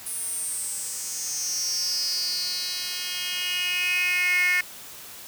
10% pulse tone with high-pass filter sweep, 360 Hz, F#4, 47 cents flat, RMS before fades -27 dBFS, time 0.06-4.61 s, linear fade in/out 5 ms, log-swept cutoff 10000 to 2000 Hz, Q 6.9, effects white hiss -42 dBFS RMS until 5.27 s

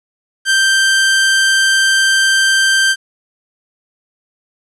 sawtooth tone, 1568 Hz, G6, in tune, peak -6 dBFS, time 0.45-2.96 s, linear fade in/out 50 ms, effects resampled to 24000 Hz + 8-bit

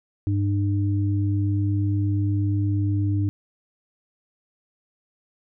sine tone pair together, 100.58 / 301.4 Hz, G2 / D4, +45 / +45 cents, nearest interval octave + perfect fifth, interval 1900 cents, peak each -20 / -27 dBFS, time 0.27-3.29 s, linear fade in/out 0 ms, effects none

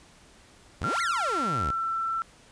sawtooth exponential two-way sweep, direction up then down, 58.27 to 2217 to 58.27 Hz, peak -26 dBFS, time 0.81-1.71 s, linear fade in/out 5 ms, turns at 1.01 s
sine tone with pitch glide, 1373 to 1338.5 Hz, F6 to E6, -30 to +26 cents, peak -26 dBFS, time 0.84-2.22 s, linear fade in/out 0 ms, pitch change -44 cents, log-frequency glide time 1.05-1.85 s
effects pink hiss -55 dBFS RMS until 2.51 s + resampled to 22050 Hz

